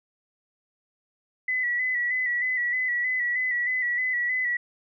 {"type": "tone with vibrato", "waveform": "sine", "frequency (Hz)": 1975.5, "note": "B6", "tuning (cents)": 0, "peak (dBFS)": -23, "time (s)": [1.48, 4.57], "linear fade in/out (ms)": 5, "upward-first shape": "square", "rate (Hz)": 3.2, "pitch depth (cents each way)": 35, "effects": []}